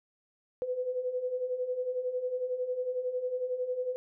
sine beating tone pair, 494.3 / 505.3 Hz, B4 / B4, +1 / +40 cents, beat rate 11 Hz, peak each -37 / -31 dBFS, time 0.62-3.96 s, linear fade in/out 0 ms, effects none

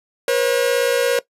45% pulse tone pair together, 482.6 / 540 Hz, B4 / C#5, -40 / -45 cents, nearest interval major second, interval 195 cents, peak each -18 dBFS, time 0.28-1.19 s, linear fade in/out 2 ms, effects noise-tail reverb RT60 0.1 s tail -18 dB re dry + resampled to 32000 Hz

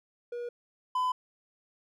triangle tone pair in turn, 480.2 / 1008.4 Hz, B4 / B5, -49 / +36 cents, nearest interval octave + minor second, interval 1285 cents, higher second, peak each -32 / -24 dBFS, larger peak second, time 0.32-0.49 / 0.95-1.12 s, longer neither, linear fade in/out 5 ms, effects none

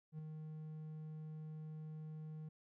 triangle tone with ADSR envelope, 155.56 Hz, D#3, in tune, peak -40 dBFS, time 0.12-2.49 s, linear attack 68 ms, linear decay 4 ms, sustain -4 dB, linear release 7 ms, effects none

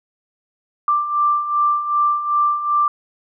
sine beating tone pair, 1178 / 1180.6 Hz, D6 / D6, +5 / +9 cents, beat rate 2.6 Hz, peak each -22 / -16 dBFS, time 0.88-2.88 s, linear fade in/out 2 ms, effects none

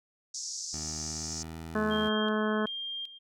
white band-pass noise, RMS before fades -38 dBFS, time 0.34-1.43 s, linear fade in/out 5 ms, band 5100 to 6800 Hz, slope 48 dB/octave
15% pulse tone with pitch glide, 77.78 to 81.32 Hz, D#2 to E2, 0 to -23 cents, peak -33 dBFS, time 0.73-2.09 s, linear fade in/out 10 ms, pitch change +77 cents, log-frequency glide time 1.02-1.57 s
harmonic tone, 214.4 Hz, A3, 45 cents flat, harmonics 1 / 2 / 3 / 4 / 5 / 6 / 7 / 8, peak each -29 / -32 / -36 / -43 / -36 / -40 / -37 / -40 dBFS, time 1.75-2.66 s, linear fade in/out 5 ms
sine tone with tremolo, 3200 Hz, G7, 35 cents sharp, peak -34 dBFS, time 1.9-3.19 s, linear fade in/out 20 ms, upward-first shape square, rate 1.3 Hz, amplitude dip 75%
effects none

